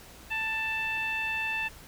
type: tone with low-pass filter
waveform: 15% pulse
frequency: 884 Hz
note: A5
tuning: 8 cents sharp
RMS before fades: -31 dBFS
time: 0.3-1.69 s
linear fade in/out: 20 ms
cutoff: 2500 Hz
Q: 4.6
effects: added 60 Hz sine -56 dBFS peak until 1.87 s + pink hiss -50 dBFS RMS until 1.87 s